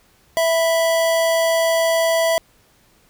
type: tone pair together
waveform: square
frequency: 658.7 / 987 Hz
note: E5 / B5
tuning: -1 / -1 cents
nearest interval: perfect fifth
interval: 700 cents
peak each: -16 / -27 dBFS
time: 0.37-2.38 s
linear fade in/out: 0 ms
effects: pink hiss -56 dBFS RMS until 3.09 s